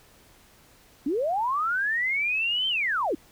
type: linear two-way sweep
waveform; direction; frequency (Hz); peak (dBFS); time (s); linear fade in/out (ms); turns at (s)
sine; up then down; 255.2 to 3136 to 255.2; -23; 1.06-3.15; 5; 2.68
effects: pink hiss -56 dBFS RMS until 3.31 s